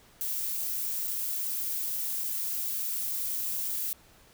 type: noise with dropouts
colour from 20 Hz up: violet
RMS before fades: -32 dBFS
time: 0.21-3.93 s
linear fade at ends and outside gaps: 0 ms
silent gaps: 1.074-1.078 / 2.236-2.241 s
effects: pink hiss -58 dBFS RMS until 4.33 s